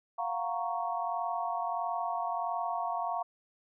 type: chord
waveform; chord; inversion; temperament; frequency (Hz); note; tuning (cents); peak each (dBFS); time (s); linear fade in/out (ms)
sine; Gb major seventh; third; equal; 698.5 / 740 / 932.3 / 1108.7; F5 / Gb5 / Bb5 / Db6; 0 / 0 / 0 / 0; -34 / -39 / -36 / -37; 0.18-3.23; 10
effects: none